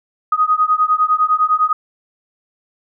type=beating tone pair; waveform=sine; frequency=1244.5 / 1254.4 Hz; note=D#6 / D#6; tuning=0 / +14 cents; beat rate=9.9 Hz; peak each=-15 dBFS; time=0.32-1.73 s; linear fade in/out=5 ms; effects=none